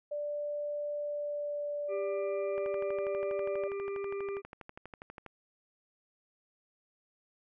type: tone with pitch glide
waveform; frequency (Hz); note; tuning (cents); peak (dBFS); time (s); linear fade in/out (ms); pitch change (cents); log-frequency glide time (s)
sine; 587.3 to 583.9; D5 to D5; 0 to -10; -33; 0.11-3.68; 10; -10; 0.95-1.66
type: harmonic tone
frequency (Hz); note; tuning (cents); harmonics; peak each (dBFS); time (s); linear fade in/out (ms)
397.4; G4; +24; 1 / 3 / 5 / 6; -34 / -47 / -57 / -50; 1.88-4.42; 50
type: click train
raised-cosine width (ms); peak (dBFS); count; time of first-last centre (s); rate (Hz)
0.5; -30; 34; 2.58-5.263; 12.3
effects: none